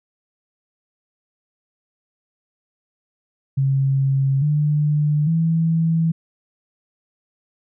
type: tone with pitch steps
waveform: sine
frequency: 136 / 149.17 / 163.61 Hz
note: C#3 / D3 / E3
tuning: -33 / +27 / -13 cents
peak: -15 dBFS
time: 3.57-6.12 s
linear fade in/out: 10 ms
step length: 850 ms
effects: none